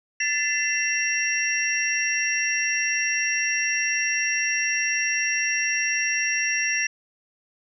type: tone cluster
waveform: sine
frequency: 1754 / 2035 / 2708 / 5630 Hz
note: A6 / C7 / E7 / F8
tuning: -6 / -49 / +46 / +13 cents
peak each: -27 dBFS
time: 0.2-6.87 s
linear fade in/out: 5 ms
effects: none